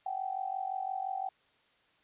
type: tone with amplitude modulation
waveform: sine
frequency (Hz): 765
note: G5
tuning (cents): -42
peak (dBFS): -29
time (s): 0.06-1.29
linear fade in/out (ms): 5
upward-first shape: sine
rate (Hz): 45.8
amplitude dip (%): 85
effects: white hiss -68 dBFS RMS until 2.03 s + resampled to 8000 Hz